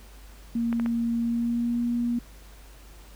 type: tone with pitch glide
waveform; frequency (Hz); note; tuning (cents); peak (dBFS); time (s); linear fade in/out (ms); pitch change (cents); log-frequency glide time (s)
sine; 233.1 to 238.4; A#3 to A#3; 0 to +39; -23; 0.55-2.19; 5; +39; 1.2-1.82
type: clicks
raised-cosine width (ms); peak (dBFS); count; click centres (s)
0.5; -20; 3; 0.728 / 0.798 / 0.861
effects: added 50 Hz sine -46 dBFS peak until 3.15 s + pink hiss -53 dBFS RMS until 3.15 s